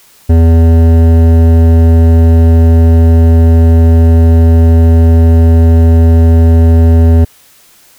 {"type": "tone with hard clipping", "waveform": "sine", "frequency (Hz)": 82.41, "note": "E2", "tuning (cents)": 0, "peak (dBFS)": -4, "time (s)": [0.29, 7.25], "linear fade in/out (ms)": 10, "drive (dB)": 13, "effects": ["white hiss -43 dBFS RMS until 7.98 s"]}